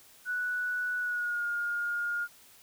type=tone with pitch glide; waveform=sine; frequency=1477 to 1420.9 Hz; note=F#6 to F6; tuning=-3 to +29 cents; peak=-29 dBFS; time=0.25-2.28 s; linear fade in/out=50 ms; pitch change=-68 cents; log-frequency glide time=0.99-1.46 s; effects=white hiss -57 dBFS RMS until 2.62 s